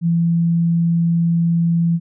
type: tone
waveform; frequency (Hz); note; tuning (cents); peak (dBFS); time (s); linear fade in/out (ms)
sine; 168.4; E3; +37; -13; 0.01-2; 50
effects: none

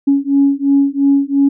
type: beating tone pair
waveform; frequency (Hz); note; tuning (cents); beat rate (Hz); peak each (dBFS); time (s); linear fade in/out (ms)
sine; 277.2 / 280.1; C#4 / C#4; 0 / +18; 2.9; -12; 0.07-1.49; 10
effects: tanh soft clip ceiling -2 dBFS

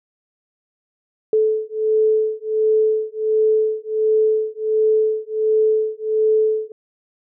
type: beating tone pair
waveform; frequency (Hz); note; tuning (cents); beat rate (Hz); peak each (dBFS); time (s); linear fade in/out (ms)
sine; 434.1 / 435.5; A4 / A4; -23 / -18; 1.4; -18; 1.33-6.72; 2
effects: none

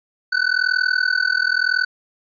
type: tone with amplitude modulation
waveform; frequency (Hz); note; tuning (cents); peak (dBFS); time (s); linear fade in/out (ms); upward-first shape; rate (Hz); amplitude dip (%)
square; 1500; F#6; +23; -13; 0.32-1.85; 10; sine; 40.9; 95
effects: resampled to 11025 Hz

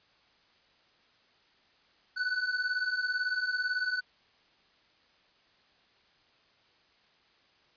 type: beating tone pair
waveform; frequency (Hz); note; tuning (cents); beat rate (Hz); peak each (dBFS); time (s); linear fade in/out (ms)
square; 1480 / 1498; F#6 / F#6; 0 / +21; 18; -35 / -31; 2.16-4.01; 20
effects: white hiss -65 dBFS RMS until 7.76 s + resampled to 11025 Hz

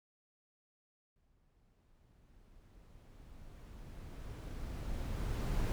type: noise with exponential growth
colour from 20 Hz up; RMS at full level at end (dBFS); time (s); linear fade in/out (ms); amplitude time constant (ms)
brown; -33; 1.16-5.72; 0; 990
effects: none

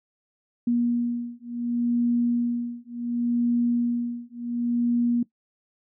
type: beating tone pair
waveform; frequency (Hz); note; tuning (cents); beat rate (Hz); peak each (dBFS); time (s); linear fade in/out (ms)
sine; 238.5 / 239.19; A#3 / A#3; +40 / +45; 0.69; -25; 0.67-5.23; 5
effects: noise-tail reverb RT60 0.1 s tail -18 dB re dry

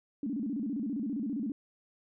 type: tone with vibrato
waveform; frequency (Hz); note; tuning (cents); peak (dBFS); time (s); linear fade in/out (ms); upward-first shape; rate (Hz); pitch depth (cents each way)
sine; 250; B3; +21; -31; 0.23-1.52; 2; square; 15; 230
effects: none

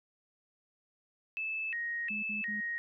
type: tone with vibrato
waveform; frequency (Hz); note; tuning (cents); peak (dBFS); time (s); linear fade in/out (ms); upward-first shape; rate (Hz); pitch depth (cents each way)
sine; 2217; C#7; 0; -33; 1.37-2.78; 0; square; 1.4; 290
type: tone bursts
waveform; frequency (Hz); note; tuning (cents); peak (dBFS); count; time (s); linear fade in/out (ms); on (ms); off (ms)
sine; 210; G#3; +19; -40; 3; 2.1-2.608; 10; 130; 59
effects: none

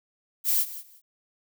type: noise with echo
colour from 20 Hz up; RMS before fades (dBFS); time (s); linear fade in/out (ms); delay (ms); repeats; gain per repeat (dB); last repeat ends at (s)
violet; -23; 0.44-0.66; 50; 180; 2; -15; 1.02
effects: none

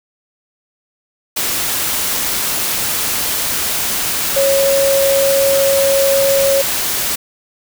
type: tone in noise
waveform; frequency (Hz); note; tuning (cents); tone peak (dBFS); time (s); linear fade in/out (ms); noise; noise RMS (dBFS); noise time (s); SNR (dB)
sine; 550; C#5; -14; -11; 4.36-6.62; 10; white; -18; 1.36-7.16; +4
effects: none

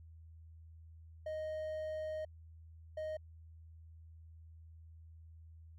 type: tone bursts at uneven times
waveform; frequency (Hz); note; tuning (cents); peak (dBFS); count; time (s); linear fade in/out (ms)
triangle; 622.3; D#5; 0; -36; 2; 1.26-2.25 / 2.97-3.17; 5
effects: added 81 Hz sine -53 dBFS peak until 5.78 s

